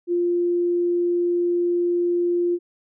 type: tone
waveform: sine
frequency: 349.2 Hz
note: F4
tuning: in tune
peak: -18 dBFS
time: 0.07-2.59 s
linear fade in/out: 50 ms
effects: none